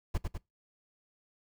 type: noise with echo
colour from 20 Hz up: brown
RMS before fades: -29 dBFS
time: 0.14-0.18 s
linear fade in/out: 10 ms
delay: 100 ms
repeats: 2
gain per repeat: -4 dB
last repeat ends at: 0.38 s
effects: noise-tail reverb RT60 0.2 s tail -23 dB re dry